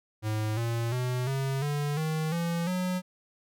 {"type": "tone with pitch steps", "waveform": "square", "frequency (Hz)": [108, 116.42, 125.5, 135.29, 145.84, 157.21, 169.47, 182.69], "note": ["A2", "A#2", "B2", "C#3", "D3", "D#3", "E3", "F#3"], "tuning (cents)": [-32, -2, 28, -42, -12, 18, 48, -22], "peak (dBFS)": -28, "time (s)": [0.22, 3.02], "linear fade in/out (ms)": 50, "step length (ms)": 350, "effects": []}